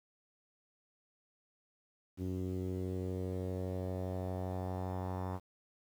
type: tone with low-pass filter sweep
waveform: sawtooth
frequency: 92.5 Hz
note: F#2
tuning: in tune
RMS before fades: -38 dBFS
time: 2.17-5.4 s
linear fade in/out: 50 ms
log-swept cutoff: 320 to 980 Hz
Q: 2.7
effects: 10-bit